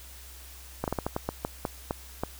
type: slowing click train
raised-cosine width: 1 ms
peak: -14 dBFS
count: 11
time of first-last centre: 0.84-2.235 s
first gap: 38 ms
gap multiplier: 1.27
effects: added 64 Hz sine -47 dBFS peak until 2.39 s + white hiss -49 dBFS RMS until 2.39 s